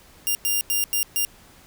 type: tone bursts at uneven times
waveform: 5% pulse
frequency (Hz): 2800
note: F7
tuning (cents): +4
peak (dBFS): -11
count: 5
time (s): 0.27-0.35 / 0.45-0.61 / 0.7-0.84 / 0.93-1.03 / 1.16-1.25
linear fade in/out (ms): 0
effects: pink hiss -51 dBFS RMS until 1.66 s